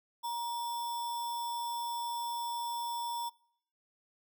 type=tone with sample-and-hold; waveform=sine; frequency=946 Hz; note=A#5; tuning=25 cents sharp; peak=-33 dBFS; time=0.23-3.3 s; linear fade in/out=20 ms; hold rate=4410 Hz; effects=noise-tail reverb RT60 0.7 s tail -25 dB re dry